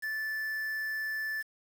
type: tone with quantisation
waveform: triangle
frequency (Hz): 1752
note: A6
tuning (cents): -8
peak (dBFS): -30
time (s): 0.02-1.43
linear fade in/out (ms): 20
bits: 8
effects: none